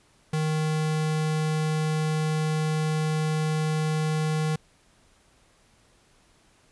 square tone, 155.56 Hz, D#3, in tune, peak -24 dBFS, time 0.33-4.56 s, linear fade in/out 5 ms, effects pink hiss -61 dBFS RMS until 6.71 s + resampled to 24000 Hz

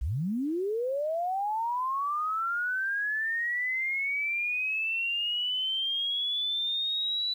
sine linear sweep, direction up, 50 to 3970 Hz, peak -27 dBFS, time 0.01-7.34 s, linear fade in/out 10 ms, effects 10-bit

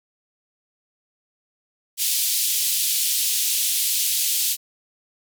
white band-pass noise, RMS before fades -22 dBFS, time 1.97-4.57 s, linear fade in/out 50 ms, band 2900 to 16000 Hz, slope 24 dB/octave, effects none

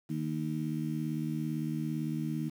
harmonic tone, 77.78 Hz, D#2, in tune, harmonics 2 / 3 / 4, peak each -34 / -36 / -37 dBFS, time 0.09-2.5 s, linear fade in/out 20 ms, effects 9-bit

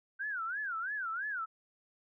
sine tone with vibrato, 1504 Hz, F#6, 28 cents sharp, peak -34 dBFS, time 0.19-1.46 s, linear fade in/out 20 ms, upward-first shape sine, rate 3 Hz, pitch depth 240 cents each way, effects none

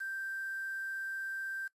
sine tone with quantisation, 1569 Hz, G6, 1 cent sharp, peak -36 dBFS, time 0-1.68 s, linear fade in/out 10 ms, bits 9, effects noise-tail reverb RT60 0.1 s tail -18 dB re dry + resampled to 32000 Hz

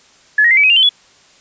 sine tone with pitch steps, 1709 / 1885.3 / 2080 / 2294 / 2531 / 2792 / 3080 / 3398 Hz, G#6 / A#6 / C7 / D7 / D#7 / F7 / G7 / G#7, +49 / +19 / -11 / -41 / +29 / -1 / -31 / +39 cents, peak -7 dBFS, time 0.38-0.892 s, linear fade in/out 5 ms, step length 64 ms, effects white hiss -48 dBFS RMS until 1.4 s + resampled to 16000 Hz

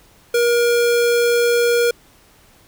square tone, 475.3 Hz, A#4, 34 cents sharp, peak -14 dBFS, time 0.34-1.91 s, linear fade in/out 5 ms, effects pink hiss -51 dBFS RMS until 2.67 s

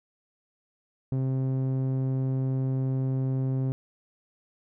sawtooth tone with low-pass filter, 131.8 Hz, C3, 13 cents sharp, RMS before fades -27 dBFS, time 1.12-3.72 s, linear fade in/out 0 ms, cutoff 350 Hz, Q 0.53, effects none

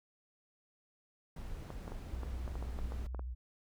brown noise, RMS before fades -44 dBFS, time 1.36-3.07 s, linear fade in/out 5 ms
clicks, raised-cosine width 1 ms, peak -31 dBFS, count 11, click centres 1.704 / 1.879 / 1.92 / 2.233 / 2.478 / 2.555 / 2.626 / 2.789 / 2.921 / 3.147 / 3.194 s
sine tone with vibrato, 61.74 Hz, B1, in tune, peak -38 dBFS, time 2.11-3.35 s, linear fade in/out 20 ms, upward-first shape square, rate 13 Hz, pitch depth 77 cents each way
effects none

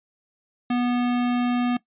square tone, 244.5 Hz, B3, 17 cents flat, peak -21 dBFS, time 0.7-1.77 s, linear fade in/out 5 ms, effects noise-tail reverb RT60 0.1 s tail -19 dB re dry + resampled to 8000 Hz

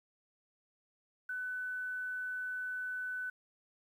sine tone with quantisation, 1500 Hz, F#6, 23 cents sharp, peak -36 dBFS, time 1.29-3.3 s, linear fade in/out 5 ms, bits 11, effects none

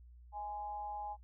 sine tone with amplitude modulation, 830.6 Hz, G#5, in tune, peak -37 dBFS, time 0.32-1.17 s, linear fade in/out 50 ms, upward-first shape sine, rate 199 Hz, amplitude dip 50%, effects noise-tail reverb RT60 0.1 s tail -17 dB re dry + added 60 Hz sine -54 dBFS peak until 1.23 s

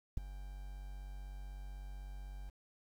triangle tone with ADSR envelope, 48 Hz, G1, 36 cents flat, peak -25 dBFS, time 0.17-2.5 s, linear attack 5 ms, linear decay 8 ms, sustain -17 dB, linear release 10 ms, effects 10-bit

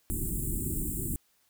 pink band-stop noise, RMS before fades -32 dBFS, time 0.1-1.16 s, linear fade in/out 0 ms, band 380 to 7500 Hz, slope 96 dB/octave, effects white hiss -69 dBFS RMS until 1.49 s

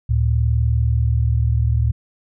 sine tone pair together, 73 / 113.29 Hz, D2 / A#2, -10 / -49 cents, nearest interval minor sixth, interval 761 cents, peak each -17 dBFS, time 0.09-1.92 s, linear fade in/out 10 ms, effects none

